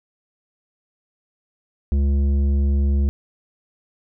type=tone with tanh clipping; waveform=triangle; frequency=70 Hz; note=C#2; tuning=18 cents sharp; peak=-17 dBFS; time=1.92-3.09 s; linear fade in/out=0 ms; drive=14 dB; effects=none